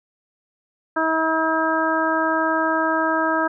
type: harmonic tone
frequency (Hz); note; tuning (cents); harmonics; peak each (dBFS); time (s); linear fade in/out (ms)
320.6; E4; -48; 1 / 2 / 3 / 4 / 5; -24 / -24 / -24 / -24 / -24; 0.96-3.48; 10
effects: none